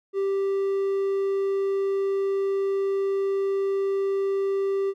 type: tone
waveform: triangle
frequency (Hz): 392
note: G4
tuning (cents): 0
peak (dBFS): -20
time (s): 0.13-4.94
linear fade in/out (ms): 50
effects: none